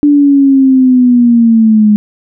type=linear sweep; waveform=sine; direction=down; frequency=293.7 to 207.7 Hz; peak=-3 dBFS; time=0.03-1.96 s; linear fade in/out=0 ms; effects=none